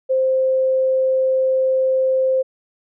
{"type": "tone", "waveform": "sine", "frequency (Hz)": 523.3, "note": "C5", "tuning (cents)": 0, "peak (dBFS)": -14, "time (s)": [0.09, 2.43], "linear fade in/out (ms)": 20, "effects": []}